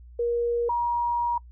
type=tone pair in turn; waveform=sine; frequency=474 / 952.4 Hz; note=A#4 / A#5; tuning=+29 / +37 cents; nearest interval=octave; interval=1208 cents; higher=second; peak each=-22 dBFS; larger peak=neither; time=0.19-0.69 / 0.69-1.38 s; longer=second; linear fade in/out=5 ms; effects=noise-tail reverb RT60 0.1 s tail -25 dB re dry + added 60 Hz sine -44 dBFS peak until 1.51 s